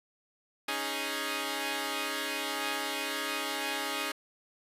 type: chord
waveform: 5% pulse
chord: C# suspended second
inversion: none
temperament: equal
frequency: 277.2 / 311.1 / 415.3 Hz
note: C#4 / D#4 / G#4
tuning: 0 / 0 / 0 cents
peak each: -25 dBFS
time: 0.68-4.12 s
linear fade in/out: 5 ms
effects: resampled to 32000 Hz